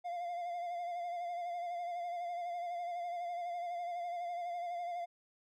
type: tone with vibrato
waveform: triangle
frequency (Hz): 698.5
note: F5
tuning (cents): 0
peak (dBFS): -35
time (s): 0.04-5.06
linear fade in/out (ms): 20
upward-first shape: sine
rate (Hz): 12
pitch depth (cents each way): 37
effects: none